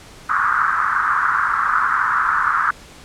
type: band-pass noise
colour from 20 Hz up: white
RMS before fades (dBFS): -18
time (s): 0.29-2.71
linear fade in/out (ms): 5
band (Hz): 1100 to 1500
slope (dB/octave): 48
effects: pink hiss -42 dBFS RMS until 3.04 s + low-pass 9000 Hz 12 dB/octave